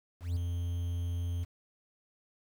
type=tone with ADSR envelope; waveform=triangle; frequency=86.7 Hz; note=F2; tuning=12 cents flat; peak=-25 dBFS; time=0.2-1.45 s; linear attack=160 ms; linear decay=9 ms; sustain=-4 dB; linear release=19 ms; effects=9-bit